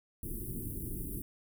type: band-stop noise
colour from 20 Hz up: pink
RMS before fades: -39 dBFS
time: 0.23-1.22 s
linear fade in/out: 2 ms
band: 380 to 9900 Hz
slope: 48 dB/octave
effects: none